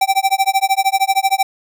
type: tone with tremolo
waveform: square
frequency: 777 Hz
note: G5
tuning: 16 cents flat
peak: -10 dBFS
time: 0.01-1.43 s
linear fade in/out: 5 ms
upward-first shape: sine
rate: 13 Hz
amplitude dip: 100%
effects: none